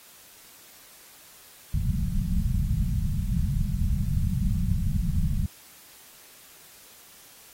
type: low-pass noise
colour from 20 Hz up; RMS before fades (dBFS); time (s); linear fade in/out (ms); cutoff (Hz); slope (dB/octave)
pink; -25; 1.74-5.46; 0; 210; 96
effects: white hiss -51 dBFS RMS until 7.53 s + AAC 48 kbps